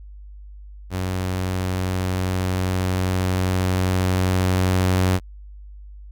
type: tone with level ramp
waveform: sawtooth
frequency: 92.5 Hz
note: F#2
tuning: in tune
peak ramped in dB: -19 to -12 dBFS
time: 0.9-5.2 s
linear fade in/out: 50 ms
effects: added 50 Hz sine -37 dBFS peak until 6.11 s